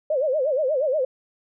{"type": "tone with vibrato", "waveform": "sine", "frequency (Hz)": 565, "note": "C#5", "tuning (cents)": 33, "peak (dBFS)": -19, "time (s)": [0.1, 1.05], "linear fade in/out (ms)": 5, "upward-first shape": "sine", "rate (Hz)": 8.4, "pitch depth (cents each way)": 200, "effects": []}